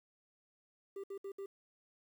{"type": "tone bursts", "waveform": "triangle", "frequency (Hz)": 394, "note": "G4", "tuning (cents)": 9, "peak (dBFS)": -39, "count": 4, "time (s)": [0.96, 1.46], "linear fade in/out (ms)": 5, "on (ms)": 77, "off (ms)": 64, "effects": ["11-bit"]}